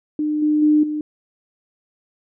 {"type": "tone with level steps", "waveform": "sine", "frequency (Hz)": 302.1, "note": "D4", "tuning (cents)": 49, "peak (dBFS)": [-18, -14, -11, -21], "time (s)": [0.19, 1.01], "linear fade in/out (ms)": 2, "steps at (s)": [0.42, 0.62, 0.83], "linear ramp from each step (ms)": 5, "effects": []}